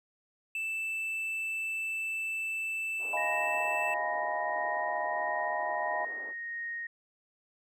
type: tone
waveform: triangle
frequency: 2646 Hz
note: E7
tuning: 6 cents sharp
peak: -30 dBFS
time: 0.55-3.94 s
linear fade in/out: 2 ms
type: band-pass noise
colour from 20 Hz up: white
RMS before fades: -50 dBFS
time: 2.98-6.34 s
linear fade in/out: 50 ms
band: 320 to 840 Hz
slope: 24 dB/octave
type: chord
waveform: sine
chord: F half-diminished seventh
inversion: third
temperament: equal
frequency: 622.3 / 698.5 / 830.6 / 987.8 Hz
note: Eb5 / F5 / Ab5 / Cb6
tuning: 0 / 0 / 0 / 0 cents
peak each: -36 dBFS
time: 3.13-6.05 s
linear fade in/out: 2 ms
type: tone with tremolo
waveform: sine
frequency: 1864.7 Hz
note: A#6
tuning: in tune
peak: -34 dBFS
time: 3.17-6.87 s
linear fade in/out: 5 ms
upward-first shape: sine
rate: 1.5 Hz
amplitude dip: 25%
effects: none